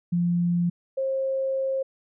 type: tone pair in turn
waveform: sine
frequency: 173.8 / 534.2 Hz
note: F3 / C5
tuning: -8 / +36 cents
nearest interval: octave + perfect fifth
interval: 1944 cents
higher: second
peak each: -20 / -23 dBFS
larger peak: first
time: 0.12-0.7 / 0.97-1.83 s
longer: second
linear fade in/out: 10 ms
effects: none